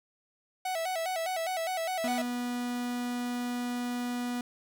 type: tone with vibrato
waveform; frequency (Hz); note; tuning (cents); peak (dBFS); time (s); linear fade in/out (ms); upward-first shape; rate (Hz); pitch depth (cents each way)
45% pulse; 698.5; F5; 0; -30; 0.65-2.22; 5; square; 4.9; 110
type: tone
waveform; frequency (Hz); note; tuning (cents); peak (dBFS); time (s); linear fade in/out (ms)
45% pulse; 244.2; B3; -19; -31; 2.04-4.41; 2
effects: none